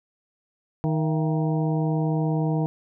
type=harmonic tone with a mistuned harmonic; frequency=156.8 Hz; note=D#3; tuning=14 cents sharp; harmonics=1 / 2 / 3 / 4 / 5 / 6; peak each=-22 / -28 / -32 / -34 / -36 / -38 dBFS; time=0.84-2.66 s; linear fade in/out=0 ms; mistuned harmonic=4; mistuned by=+110 cents; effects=none